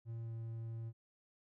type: tone with pitch glide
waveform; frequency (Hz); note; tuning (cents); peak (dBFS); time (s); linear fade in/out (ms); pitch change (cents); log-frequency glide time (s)
triangle; 114.9 to 113.97; A#2 to A#2; -25 to -39; -39; 0.05-0.93; 50; -14; 0.24-0.3
effects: none